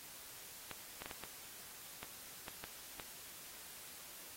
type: clicks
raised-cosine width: 0.3 ms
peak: -28 dBFS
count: 9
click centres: 0.713 / 1.02 / 1.059 / 1.112 / 1.237 / 2.03 / 2.482 / 2.64 / 2.998 s
effects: white hiss -53 dBFS RMS until 4.36 s + AAC 48 kbps